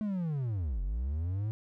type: linear two-way sweep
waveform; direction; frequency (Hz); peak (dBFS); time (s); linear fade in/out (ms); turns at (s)
triangle; down then up; 218.3 to 43.02 to 111.8; -28; 0.01-1.51; 0; 0.82
effects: none